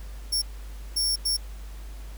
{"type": "tone bursts at uneven times", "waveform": "sawtooth", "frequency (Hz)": 5470, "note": "F8", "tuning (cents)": -37, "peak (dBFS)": -20, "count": 3, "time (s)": [[0.32, 0.42], [0.96, 1.16], [1.25, 1.37]], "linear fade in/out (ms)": 10, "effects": ["added 50 Hz sine -36 dBFS peak until 2.17 s", "pink hiss -51 dBFS RMS until 2.17 s"]}